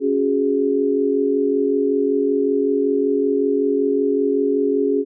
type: chord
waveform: sine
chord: C# suspended fourth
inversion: none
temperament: equal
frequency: 277.2 / 370 / 415.3 Hz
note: C#4 / F#4 / G#4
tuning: 0 / 0 / 0 cents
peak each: -20 / -23 / -18 dBFS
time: 0-5.05 s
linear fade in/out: 50 ms
effects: none